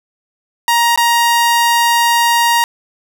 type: tone with dropouts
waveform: sawtooth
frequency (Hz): 940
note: A#5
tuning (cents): +14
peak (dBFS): -6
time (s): 0.68-2.64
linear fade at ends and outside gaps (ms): 1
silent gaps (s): 0.96-0.975
effects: none